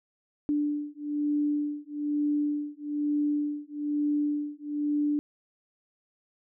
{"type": "beating tone pair", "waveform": "sine", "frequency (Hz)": [293.7, 294.8], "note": ["D4", "D4"], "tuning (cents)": [0, 7], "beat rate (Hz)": 1.1, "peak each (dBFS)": -29, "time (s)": [0.49, 5.19], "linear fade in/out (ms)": 0, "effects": []}